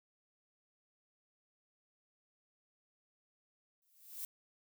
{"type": "noise with exponential growth", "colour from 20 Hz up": "violet", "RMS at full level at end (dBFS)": -40, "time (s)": [3.82, 4.25], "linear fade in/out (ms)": 1, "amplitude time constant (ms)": 92, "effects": []}